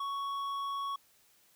triangle tone with hard clipping, 1113 Hz, C#6, 7 cents sharp, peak -35 dBFS, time 0-0.96 s, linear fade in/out 5 ms, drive 10 dB, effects white hiss -66 dBFS RMS until 1.55 s

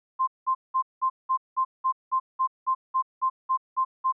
sine tone bursts, 1046.5 Hz, C6, in tune, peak -20 dBFS, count 15, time 0.19-4.125 s, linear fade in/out 20 ms, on 85 ms, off 190 ms, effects none

